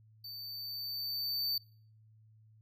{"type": "tone with level ramp", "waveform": "square", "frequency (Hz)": 4569, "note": "D8", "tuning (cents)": -48, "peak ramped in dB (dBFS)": [-44, -31], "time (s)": [0.24, 1.58], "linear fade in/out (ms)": 5, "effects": ["noise-tail reverb RT60 0.5 s tail -22 dB re dry", "added 109 Hz sine -59 dBFS peak until 2.61 s"]}